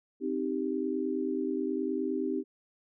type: chord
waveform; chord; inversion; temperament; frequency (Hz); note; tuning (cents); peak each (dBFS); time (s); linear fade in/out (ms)
sine; C minor; none; equal; 261.6 / 311.1 / 392; C4 / Eb4 / G4; 0 / 0 / 0; -33; 0.2-2.44; 50
effects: none